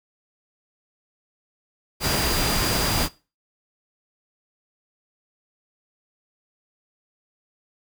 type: tone in noise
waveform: sine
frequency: 4814 Hz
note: D8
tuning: 42 cents sharp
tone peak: -28 dBFS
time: 2-3.09 s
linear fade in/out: 50 ms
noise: pink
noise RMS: -23 dBFS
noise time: 2-3.09 s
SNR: -8 dB
effects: noise-tail reverb RT60 0.3 s tail -19 dB re dry